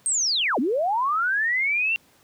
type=linear two-way sweep; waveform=sine; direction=down then up; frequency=8650 to 219.4 to 2758 Hz; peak=-20 dBFS; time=0.06-1.96 s; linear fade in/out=0 ms; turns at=0.59 s; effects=pink hiss -58 dBFS RMS until 2.23 s + high-pass 100 Hz 12 dB/octave